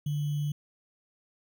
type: tone with sample-and-hold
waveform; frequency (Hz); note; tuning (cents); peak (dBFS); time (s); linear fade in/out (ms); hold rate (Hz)
sine; 146.83; D3; 0; -27; 0.06-0.52; 5; 3150
effects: none